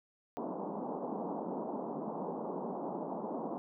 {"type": "band-pass noise", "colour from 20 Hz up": "pink", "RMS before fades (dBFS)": -39, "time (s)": [0.37, 3.58], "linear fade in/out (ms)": 0, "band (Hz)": [180, 1000], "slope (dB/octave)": 48, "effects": []}